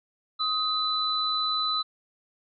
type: tone pair together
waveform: sine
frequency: 1258 / 3994 Hz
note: D#6 / B7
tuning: +19 / +19 cents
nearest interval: octave + minor sixth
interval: 2000 cents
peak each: -28 / -26 dBFS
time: 0.39-1.83 s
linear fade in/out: 20 ms
effects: none